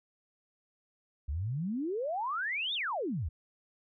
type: exponential two-way sweep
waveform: sine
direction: up then down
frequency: 65.41 to 3749 to 65.41 Hz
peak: -31 dBFS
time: 1.28-3.29 s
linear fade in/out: 10 ms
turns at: 2.74 s
effects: none